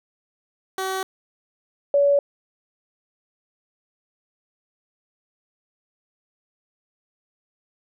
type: tone pair in turn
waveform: 15% pulse / sine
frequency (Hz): 380 / 567.7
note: F#4 / C#5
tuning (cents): +46 / +41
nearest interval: perfect fifth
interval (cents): 695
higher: second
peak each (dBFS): -18 / -14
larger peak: second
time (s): 0.78-1.03 / 1.94-2.19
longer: neither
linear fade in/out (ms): 2
effects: none